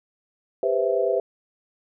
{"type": "chord", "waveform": "sine", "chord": "C major seventh", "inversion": "second", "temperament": "equal with one note detuned", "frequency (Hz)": [397.9, 493.9, 523.3, 659.3], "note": ["G4", "B4", "C5", "E5"], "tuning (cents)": [26, 0, 0, 0], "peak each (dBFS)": -25, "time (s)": [0.63, 1.2], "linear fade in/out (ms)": 2, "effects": []}